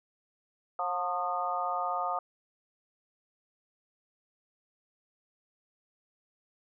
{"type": "harmonic tone with a mistuned harmonic", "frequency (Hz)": 179.2, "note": "F3", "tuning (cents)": 45, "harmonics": [3, 4, 5, 6, 7], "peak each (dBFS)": [-40, -33, -36, -41, -33], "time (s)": [0.79, 2.19], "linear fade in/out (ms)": 2, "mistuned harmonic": 7, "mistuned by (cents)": -34, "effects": []}